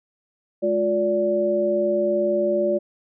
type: tone cluster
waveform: sine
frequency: 212.3 / 356.4 / 579 Hz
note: G#3 / F4 / D5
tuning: +38 / +35 / -25 cents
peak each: -28 / -23 / -20 dBFS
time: 0.62-2.79 s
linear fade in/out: 20 ms
effects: none